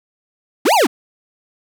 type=linear two-way sweep; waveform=square; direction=up then down; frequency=202.2 to 984 to 202.2 Hz; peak=-11 dBFS; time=0.65-0.87 s; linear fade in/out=10 ms; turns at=0.74 s; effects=none